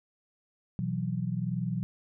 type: chord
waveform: sine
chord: B suspended fourth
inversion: none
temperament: equal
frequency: 123.47 / 164.81 / 185 Hz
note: B2 / E3 / F#3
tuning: 0 / 0 / 0 cents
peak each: -33 dBFS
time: 0.79-1.83 s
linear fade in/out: 0 ms
effects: none